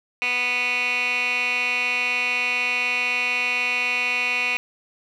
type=tone with band-pass filter; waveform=15% pulse; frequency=246.9 Hz; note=B3; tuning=in tune; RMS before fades=-23 dBFS; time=0.22-4.57 s; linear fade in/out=0 ms; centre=2500 Hz; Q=5.2; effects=none